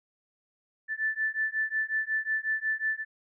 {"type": "beating tone pair", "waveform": "sine", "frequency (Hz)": [1755, 1760.5], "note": ["A6", "A6"], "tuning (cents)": [-5, 0], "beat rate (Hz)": 5.5, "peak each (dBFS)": -30, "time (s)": [0.88, 3.05], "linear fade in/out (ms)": 50, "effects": []}